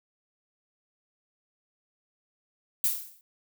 violet noise with exponential decay, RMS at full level -22 dBFS, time 2.84-3.21 s, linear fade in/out 1 ms, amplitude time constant 79 ms, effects none

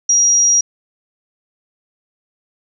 sine tone, 5720 Hz, F8, 41 cents sharp, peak -9 dBFS, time 0.09-0.61 s, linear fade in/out 5 ms, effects none

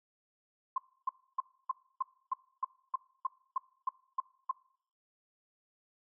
sine tone bursts, 1050 Hz, C6, 6 cents sharp, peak -28 dBFS, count 13, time 0.76-4.513 s, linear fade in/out 5 ms, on 21 ms, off 290 ms, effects noise-tail reverb RT60 0.6 s tail -21 dB re dry

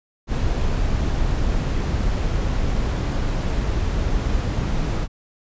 brown noise, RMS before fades -21 dBFS, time 0.27-5.08 s, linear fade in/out 50 ms, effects resampled to 16000 Hz

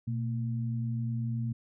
sine tone pair together, 120.1 / 227.8 Hz, B2 / A#3, -48 / -40 cents, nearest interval major seventh, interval 1108 cents, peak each -30 / -36 dBFS, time 0.07-1.53 s, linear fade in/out 10 ms, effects none

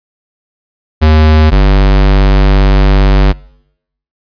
square tone pair in turn, 77.78 / 48.76 Hz, D#2 / G1, 0 / -8 cents, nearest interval minor sixth, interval 808 cents, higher first, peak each -4 dBFS, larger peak neither, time 1.01-1.51 / 1.51-3.33 s, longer second, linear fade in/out 20 ms, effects noise-tail reverb RT60 0.8 s tail -24 dB re dry + resampled to 11025 Hz

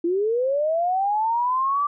sine linear sweep, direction up, 329.6 to 1174.7 Hz, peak -19 dBFS, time 0.04-1.87 s, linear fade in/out 5 ms, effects none

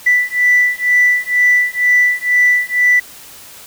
sine beating tone pair, 1975.5 / 1977.6 Hz, B6 / B6, 0 / +2 cents, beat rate 2.1 Hz, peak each -12 dBFS, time 0.06-3 s, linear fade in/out 10 ms, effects tanh soft clip ceiling -3 dBFS + white hiss -37 dBFS RMS until 3.66 s

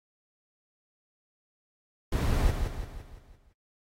brown noise with echo, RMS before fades -26 dBFS, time 2.12-2.51 s, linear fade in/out 5 ms, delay 170 ms, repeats 6, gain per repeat -6 dB, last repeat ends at 3.53 s, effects noise-tail reverb RT60 0.1 s tail -19 dB re dry + AAC 48 kbps

